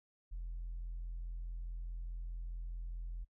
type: tone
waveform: sine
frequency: 42.38 Hz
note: E1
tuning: 49 cents sharp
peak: -38 dBFS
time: 0.31-3.25 s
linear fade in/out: 20 ms
effects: noise-tail reverb RT60 0.1 s tail -25 dB re dry + tanh soft clip ceiling -37 dBFS